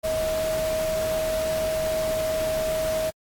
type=tone in noise; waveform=sine; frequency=634 Hz; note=D#5; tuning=32 cents sharp; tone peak=-23 dBFS; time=0.03-3.11 s; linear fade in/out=20 ms; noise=pink; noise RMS=-33 dBFS; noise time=0.03-3.11 s; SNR=+7 dB; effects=AAC 64 kbps